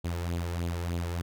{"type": "tone with flanger", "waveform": "sawtooth", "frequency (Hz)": 85.9, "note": "F2", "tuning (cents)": -28, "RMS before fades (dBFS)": -32, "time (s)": [0.04, 1.22], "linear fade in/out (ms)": 10, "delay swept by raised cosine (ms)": [0.26, 2.36], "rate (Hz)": 3.3, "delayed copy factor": 0.6, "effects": []}